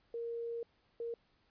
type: tone bursts at uneven times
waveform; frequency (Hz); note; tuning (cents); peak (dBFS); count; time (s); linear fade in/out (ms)
sine; 466.2; A#4; 0; -37; 2; 0.14-0.63 / 1-1.14; 2
effects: pink hiss -73 dBFS RMS until 1.5 s + resampled to 11025 Hz